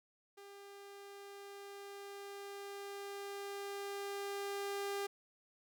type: tone with level ramp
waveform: sawtooth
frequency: 400 Hz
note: G4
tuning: 35 cents sharp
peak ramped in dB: -49 to -33 dBFS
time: 0.37-5.07 s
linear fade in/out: 10 ms
effects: none